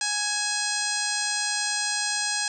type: harmonic tone with a mistuned harmonic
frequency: 830.6 Hz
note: G#5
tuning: in tune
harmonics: 1 / 2 / 3 / 4 / 5 / 6 / 7 / 8 / 9 / 10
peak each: -35 / -31 / -35 / -37 / -33 / -32 / -35 / -34 / -36 / -33 dBFS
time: 0.01-2.48 s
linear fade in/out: 2 ms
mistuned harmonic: 3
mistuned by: +48 cents
effects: none